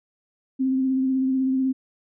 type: tone with vibrato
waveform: sine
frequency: 262.8 Hz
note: C4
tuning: 8 cents sharp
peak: -19 dBFS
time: 0.59-1.73 s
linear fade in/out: 20 ms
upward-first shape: triangle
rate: 16 Hz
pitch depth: 27 cents each way
effects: none